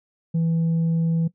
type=tone with tanh clipping; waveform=sine; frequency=164.81 Hz; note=E3; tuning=in tune; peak=-19 dBFS; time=0.34-1.28 s; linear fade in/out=10 ms; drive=2 dB; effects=noise-tail reverb RT60 0.1 s tail -18 dB re dry